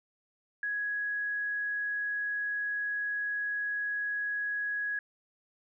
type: tone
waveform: sine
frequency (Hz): 1668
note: G#6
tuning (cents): +7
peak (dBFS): -30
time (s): 0.63-4.99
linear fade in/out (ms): 2
effects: none